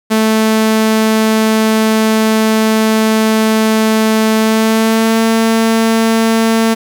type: tone with pitch glide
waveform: sawtooth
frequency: 219.4 to 225 Hz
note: A3 to A3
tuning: -5 to +39 cents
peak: -5 dBFS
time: 0.1-6.75 s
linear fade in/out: 20 ms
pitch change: +44 cents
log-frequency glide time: 4.37-5.2 s
effects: 7-bit